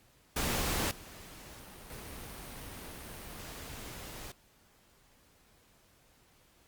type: noise with level steps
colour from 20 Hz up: pink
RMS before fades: -32 / -50 / -45 dBFS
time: 0.36-4.32 s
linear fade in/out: 5 ms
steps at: 0.91 / 1.9 s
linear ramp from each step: 2 ms
effects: pink hiss -65 dBFS RMS until 6.67 s + Opus 48 kbps